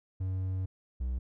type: tone pair in turn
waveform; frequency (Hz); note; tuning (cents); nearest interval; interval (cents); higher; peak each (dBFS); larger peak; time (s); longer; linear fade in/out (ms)
triangle; 93.8 / 62.6; F#2 / B1; +24 / +24; perfect fifth; 700; first; -28; neither; 0.2-0.66 / 1-1.19; first; 10
effects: none